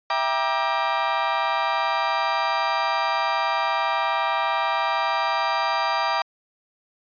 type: chord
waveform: 35% pulse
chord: E half-diminished seventh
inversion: none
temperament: just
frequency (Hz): 659.3 / 791.1 / 949.3 / 1186.7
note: E5 / G5 / Bb5 / D6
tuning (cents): 0 / +16 / +31 / +18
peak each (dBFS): -27 / -25 / -24 / -24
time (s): 0.1-6.22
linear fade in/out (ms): 2
effects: resampled to 11025 Hz